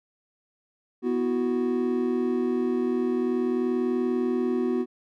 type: chord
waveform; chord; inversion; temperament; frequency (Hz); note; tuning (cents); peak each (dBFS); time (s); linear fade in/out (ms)
triangle; B suspended fourth; none; equal; 246.9 / 329.6 / 370; B3 / E4 / F#4; 0 / 0 / 0; -24 / -30 / -24; 1.02-4.86; 50
effects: none